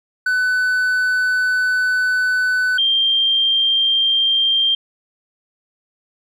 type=tone pair in turn; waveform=triangle / sine; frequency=1500 / 3178 Hz; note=F#6 / G7; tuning=+23 / +23 cents; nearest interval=octave + minor second; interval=1300 cents; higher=second; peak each=-13 / -13 dBFS; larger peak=neither; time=0.26-2.78 / 2.78-4.75 s; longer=first; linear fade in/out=5 ms; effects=none